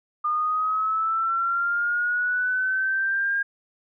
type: linear sweep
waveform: sine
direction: up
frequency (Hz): 1211 to 1619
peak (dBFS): -21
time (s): 0.24-3.43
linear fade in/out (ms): 10
effects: none